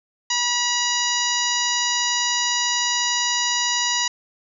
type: harmonic tone with a mistuned harmonic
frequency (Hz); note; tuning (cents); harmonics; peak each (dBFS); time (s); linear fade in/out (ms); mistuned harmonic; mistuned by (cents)
971; B5; -30; 1 / 2 / 3 / 4 / 5 / 6 / 7; -27 / -27 / -27 / -27 / -27 / -27 / -27; 0.3-4.08; 5; 3; -18
effects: none